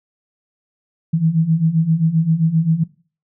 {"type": "beating tone pair", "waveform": "sine", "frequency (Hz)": [157.5, 165.1], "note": ["D#3", "E3"], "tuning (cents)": [21, 3], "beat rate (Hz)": 7.6, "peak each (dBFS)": [-18, -15], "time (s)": [1.13, 2.84], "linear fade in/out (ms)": 10, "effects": ["noise-tail reverb RT60 0.4 s tail -20 dB re dry"]}